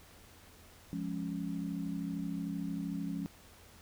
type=chord; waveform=sine; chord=Db major; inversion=first; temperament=equal; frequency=174.61 / 207.7 / 277.2 Hz; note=F3 / Ab3 / Db4; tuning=0 / 0 / 0 cents; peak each=-38 / -40 / -39 dBFS; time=0.93-3.26 s; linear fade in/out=0 ms; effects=added 84 Hz sine -62 dBFS peak until 3.81 s + pink hiss -58 dBFS RMS until 3.81 s